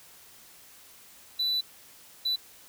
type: tone bursts at uneven times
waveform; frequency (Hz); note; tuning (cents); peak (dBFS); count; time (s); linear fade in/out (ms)
sine; 3976; B7; +11; -22; 2; 1.39-1.61 / 2.25-2.36; 10
effects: tanh soft clip ceiling -24 dBFS + white hiss -53 dBFS RMS until 2.68 s